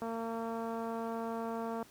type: click train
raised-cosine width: 1 ms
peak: -26 dBFS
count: 413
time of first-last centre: 0.02-1.827 s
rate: 228 Hz
effects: pink hiss -59 dBFS RMS until 1.9 s + high-pass 80 Hz 12 dB/octave